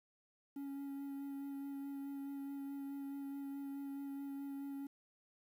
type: tone with vibrato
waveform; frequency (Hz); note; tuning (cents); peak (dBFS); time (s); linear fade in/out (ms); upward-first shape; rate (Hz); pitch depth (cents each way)
triangle; 278.2; C#4; +6; -40; 0.56-4.87; 5; sine; 4.7; 12
effects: 11-bit

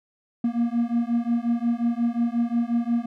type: beating tone pair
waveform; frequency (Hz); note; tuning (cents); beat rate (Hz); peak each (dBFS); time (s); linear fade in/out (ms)
triangle; 233 / 238.6; A#3 / A#3; -1 / +41; 5.6; -22; 0.44-3.06; 5
effects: none

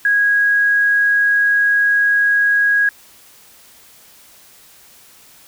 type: tone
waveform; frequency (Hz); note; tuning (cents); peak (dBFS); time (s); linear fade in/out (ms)
sine; 1650; G#6; -12; -11; 0.05-2.89; 2
effects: white hiss -46 dBFS RMS until 5.47 s

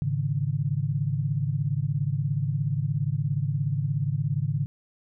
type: chord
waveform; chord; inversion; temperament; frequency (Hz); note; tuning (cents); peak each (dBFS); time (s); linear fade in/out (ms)
sine; Ab suspended fourth; none; equal with one note detuned; 105.46 / 138.59 / 155.56; Ab2 / Db3 / Eb3; +27 / 0 / 0; -30 / -26 / -29; 0.02-4.66; 0
effects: none

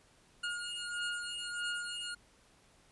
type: beating tone pair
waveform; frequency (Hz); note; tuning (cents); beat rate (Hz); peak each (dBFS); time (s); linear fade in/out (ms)
25% pulse; 1427 / 1428.6; F6 / F6; +37 / +39; 1.6; -36 / -36; 0.43-2.15; 10
effects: pink hiss -65 dBFS RMS until 2.91 s + resampled to 24000 Hz

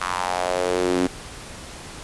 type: tone with high-pass filter sweep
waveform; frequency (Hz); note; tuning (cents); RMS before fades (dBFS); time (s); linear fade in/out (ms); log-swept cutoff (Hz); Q
sawtooth; 90.4; F#2; -40; -23; 0.01-1.07; 5; 1200 to 270; 3.3
effects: pink hiss -38 dBFS RMS until 2.03 s + resampled to 24000 Hz

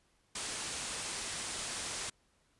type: low-pass noise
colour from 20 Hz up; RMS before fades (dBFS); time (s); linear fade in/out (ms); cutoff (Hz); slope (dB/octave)
white; -40; 0.35-2.1; 5; 10000; 96
effects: pink hiss -72 dBFS RMS until 2.59 s + resampled to 24000 Hz

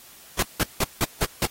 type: noise bursts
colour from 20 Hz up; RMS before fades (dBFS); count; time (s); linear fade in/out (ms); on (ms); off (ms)
pink; -22; 6; 0.39-1.456; 2; 36; 170
effects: white hiss -48 dBFS RMS until 1.5 s + AAC 48 kbps

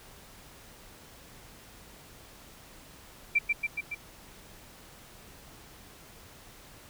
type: tone with echo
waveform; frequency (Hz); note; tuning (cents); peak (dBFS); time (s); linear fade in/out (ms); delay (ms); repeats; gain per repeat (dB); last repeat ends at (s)
sine; 2349; D7; 0; -20; 3.35-3.39; 10; 140; 4; -3; 3.95
effects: pink hiss -52 dBFS RMS until 6.89 s

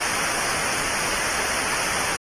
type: noise with comb filter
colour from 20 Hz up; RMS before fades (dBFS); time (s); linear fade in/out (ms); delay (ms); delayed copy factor
pink; -25; 0-2.17; 20; 0.26; -0.8
effects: AAC 32 kbps

